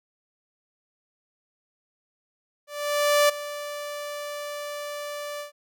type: tone with ADSR envelope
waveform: sawtooth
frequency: 585 Hz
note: D5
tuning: 7 cents flat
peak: -12 dBFS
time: 2.67-5.52 s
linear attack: 620 ms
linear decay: 11 ms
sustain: -16 dB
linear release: 120 ms
effects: none